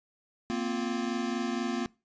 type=chord; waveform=square; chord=Bb suspended second; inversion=none; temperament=equal with one note detuned; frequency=233.1 / 257.3 / 349.2 Hz; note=Bb3 / C4 / F4; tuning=0 / -29 / 0 cents; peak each=-33 / -35 / -36 dBFS; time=0.5-1.86 s; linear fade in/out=0 ms; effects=noise-tail reverb RT60 0.3 s tail -23 dB re dry + resampled to 16000 Hz